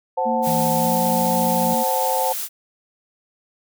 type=chord; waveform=sine; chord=F# diminished; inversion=second; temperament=equal; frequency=523.3 / 740 / 880 Hz; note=C5 / F#5 / A5; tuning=0 / 0 / 0 cents; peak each=-23 / -24 / -22 dBFS; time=0.17-2.33 s; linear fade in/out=10 ms
type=tone with tremolo; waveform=sine; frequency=230 Hz; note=A#3; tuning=23 cents flat; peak=-23 dBFS; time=0.25-1.84 s; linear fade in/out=20 ms; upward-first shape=triangle; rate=3.6 Hz; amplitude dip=25%
type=noise; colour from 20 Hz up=blue; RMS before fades=-27 dBFS; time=0.42-2.49 s; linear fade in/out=50 ms
type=tone with pitch glide; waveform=sine; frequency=162.9 to 175.6 Hz; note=E3 to F3; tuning=-20 to +10 cents; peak=-24 dBFS; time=0.47-1.74 s; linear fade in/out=2 ms; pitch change=+130 cents; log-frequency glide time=0.77-0.95 s
effects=none